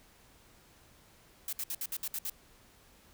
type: noise bursts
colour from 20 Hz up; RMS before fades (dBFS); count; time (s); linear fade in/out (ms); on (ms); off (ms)
blue; -36; 8; 1.48-2.298; 2; 48; 62
effects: pink hiss -61 dBFS RMS until 3.13 s